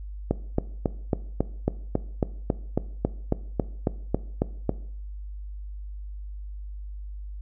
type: click train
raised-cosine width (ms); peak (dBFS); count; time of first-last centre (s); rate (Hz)
2; -8; 17; 0.31-4.694; 3.65
effects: noise-tail reverb RT60 0.6 s tail -18 dB re dry + added 50 Hz sine -34 dBFS peak until 7.41 s